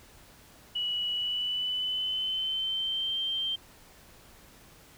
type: tone with pitch glide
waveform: sine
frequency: 2935 to 3146 Hz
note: F#7 to G7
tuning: -15 to +6 cents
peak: -28 dBFS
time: 0.75-3.56 s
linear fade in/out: 10 ms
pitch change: +121 cents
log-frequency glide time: 1.12-3.17 s
effects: pink hiss -55 dBFS RMS until 4.97 s